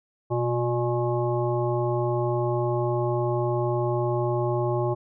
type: harmonic tone with a mistuned harmonic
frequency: 120 Hz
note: B2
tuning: 49 cents flat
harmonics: 1 / 3 / 5 / 7 / 9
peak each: -26 / -26 / -30 / -32 / -35 dBFS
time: 0.3-4.95 s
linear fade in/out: 20 ms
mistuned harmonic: 1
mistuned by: +51 cents
effects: none